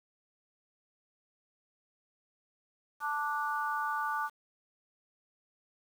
sine chord, D major, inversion second, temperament just, 881 / 1174.7 / 1468.3 Hz, A5 / D6 / F#6, +2 / 0 / -14 cents, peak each -35 / -34 / -36 dBFS, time 3-4.3 s, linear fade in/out 50 ms, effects 9-bit

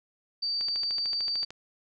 sine tone, 4626 Hz, D8, 27 cents flat, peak -27 dBFS, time 0.42-1.45 s, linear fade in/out 10 ms
click train, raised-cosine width 0.2 ms, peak -24 dBFS, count 13, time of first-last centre 0.61-1.506 s, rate 13.4 Hz
effects none

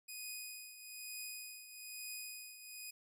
10% pulse tone with tremolo, 2489 Hz, D#7, in tune, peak -34 dBFS, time 0.08-2.91 s, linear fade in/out 10 ms, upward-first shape triangle, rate 1.1 Hz, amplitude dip 70%, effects none

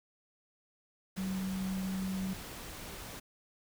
sine tone in noise, 189.4 Hz, F#3, 41 cents sharp, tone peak -33 dBFS, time 1.17-2.34 s, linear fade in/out 10 ms, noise pink, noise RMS -45 dBFS, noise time 1.16-3.2 s, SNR +9 dB, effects none

